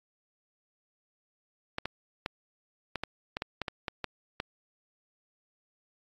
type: clicks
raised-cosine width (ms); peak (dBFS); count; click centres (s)
0.3; -16; 12; 1.784 / 1.856 / 2.261 / 2.957 / 3.036 / 3.369 / 3.421 / 3.617 / 3.682 / 3.882 / 4.043 / 4.401
effects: AAC 48 kbps